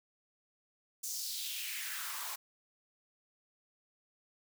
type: noise with high-pass filter sweep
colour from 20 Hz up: white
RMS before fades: -40 dBFS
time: 1.03-2.36 s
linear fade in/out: 10 ms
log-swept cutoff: 6700 to 800 Hz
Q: 2.7
effects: none